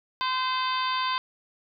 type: harmonic tone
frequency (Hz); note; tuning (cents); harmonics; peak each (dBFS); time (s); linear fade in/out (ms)
515; C5; -28; 2 / 3 / 4 / 5 / 6 / 7 / 8 / 9; -26 / -35 / -38 / -37 / -37 / -35 / -44 / -37; 0.21-1.18; 0
effects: none